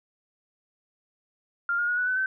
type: tone with pitch steps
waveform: sine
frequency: 1396.9 / 1423.8 / 1451.2 / 1479.1 / 1507.6 / 1536.6 Hz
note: F6 / F6 / F#6 / F#6 / F#6 / G6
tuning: 0 / +33 / -34 / -1 / +32 / -35 cents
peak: -23 dBFS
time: 1.69-2.26 s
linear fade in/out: 2 ms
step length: 95 ms
effects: none